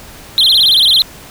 triangle tone with vibrato, 3610 Hz, A7, 44 cents sharp, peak -5 dBFS, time 0.38-1.02 s, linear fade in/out 0 ms, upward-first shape sine, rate 18 Hz, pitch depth 260 cents each way, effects pink hiss -35 dBFS RMS until 1.3 s

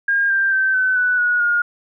sine tone with pitch steps, 1616 / 1582.7 / 1550.2 / 1518.3 / 1487 / 1456.4 / 1426.4 Hz, G#6 / G6 / G6 / F#6 / F#6 / F#6 / F6, -48 / +16 / -20 / +44 / +8 / -28 / +36 cents, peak -14 dBFS, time 0.08-1.62 s, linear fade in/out 5 ms, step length 220 ms, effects none

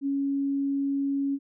sine tone, 277.6 Hz, C#4, 3 cents sharp, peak -24 dBFS, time 0.01-1.39 s, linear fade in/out 50 ms, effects none

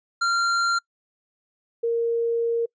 square / sine tone pair in turn, 1382 / 464.7 Hz, F6 / A#4, -19 / -5 cents, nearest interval octave + perfect fifth, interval 1886 cents, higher first, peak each -20 dBFS, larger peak neither, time 0.21-0.79 / 1.83-2.66 s, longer second, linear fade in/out 10 ms, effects noise-tail reverb RT60 0.1 s tail -26 dB re dry + resampled to 16000 Hz

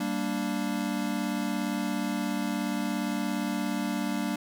square chord, G minor, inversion none, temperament equal, 196 / 233.1 / 293.7 Hz, G3 / Bb3 / D4, 0 / 0 / 0 cents, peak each -33 dBFS, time 0-4.36 s, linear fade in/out 5 ms, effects none

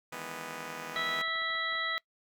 5% pulse chord, E major seventh, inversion third, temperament just, 154.51 / 164.81 / 206 / 247.2 Hz, D#3 / E3 / G#3 / B3, -12 / 0 / -14 / +2 cents, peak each -37 / -35 / -37 / -32 dBFS, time 0.12-1.22 s, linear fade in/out 5 ms
harmonic tone, 654 Hz, E5, 14 cents flat, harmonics 1 / 2 / 3 / 5 / 6, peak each -44 / -36 / -33 / -41 / -38 dBFS, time 0.96-1.98 s, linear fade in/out 0 ms
clicks, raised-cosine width 0.5 ms, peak -37 dBFS, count 10, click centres 0.98 / 1.038 / 1.112 / 1.281 / 1.357 / 1.42 / 1.504 / 1.553 / 1.724 / 1.754 s
effects noise-tail reverb RT60 0.1 s tail -23 dB re dry

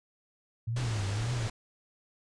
sine tone with vibrato, 110 Hz, A2, in tune, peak -29 dBFS, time 0.67-1.48 s, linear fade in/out 10 ms, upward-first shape triangle, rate 1.9 Hz, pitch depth 240 cents each way
pink low-pass noise, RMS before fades -39 dBFS, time 0.76-1.5 s, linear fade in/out 5 ms, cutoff 8200 Hz, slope 24 dB/octave
effects resampled to 24000 Hz

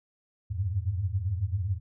sine tone cluster, 86.1 / 96.7 / 104.2 Hz, F2 / G2 / G#2, -24 / -23 / +6 cents, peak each -31 dBFS, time 0.5-1.8 s, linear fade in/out 20 ms, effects none

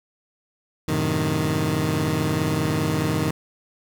20% pulse chord, F# diminished seventh, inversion none, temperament equal, 92.5 / 110 / 130.81 / 155.56 Hz, F#2 / A2 / C3 / Eb3, 0 / 0 / 0 / 0 cents, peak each -24 / -24 / -24 / -18 dBFS, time 0.88-3.31 s, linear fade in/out 5 ms, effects none

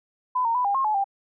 sine tone with pitch steps, 1005 / 920 / 994 / 804 / 1071 / 855 / 791 Hz, B5 / A#5 / B5 / G5 / C6 / A5 / G5, +30 / -23 / +11 / +44 / +40 / -50 / +15 cents, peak -20 dBFS, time 0.35-1.043 s, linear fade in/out 10 ms, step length 99 ms, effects none

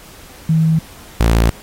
sine / sawtooth tone pair in turn, 160.4 / 56.58 Hz, E3 / A1, -47 / +49 cents, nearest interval octave + tritone, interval 1804 cents, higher first, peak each -10 / -6 dBFS, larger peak second, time 0.49-0.79 / 1.2-1.5 s, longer neither, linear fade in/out 5 ms, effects pink hiss -40 dBFS RMS until 1.62 s + AAC 48 kbps

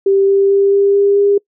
sine tone with pitch steps, 392 / 394.3 / 396.6 / 398.9 / 401.2 / 403.5 Hz, G4 / G4 / G4 / G4 / G4 / G#4, 0 / +10 / +20 / +30 / +40 / -50 cents, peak -8 dBFS, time 0.06-1.38 s, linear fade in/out 5 ms, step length 220 ms, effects noise-tail reverb RT60 0.1 s tail -26 dB re dry

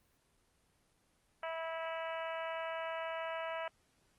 harmonic tone, 326.3 Hz, E4, 18 cents flat, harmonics 2 / 3 / 4 / 5 / 6 / 7 / 8 / 9, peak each -40 / -44 / -46 / -48 / -50 / -51 / -52 / -53 dBFS, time 1.43-3.68 s, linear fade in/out 2 ms, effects pink hiss -73 dBFS RMS until 4.18 s + Opus 24 kbps

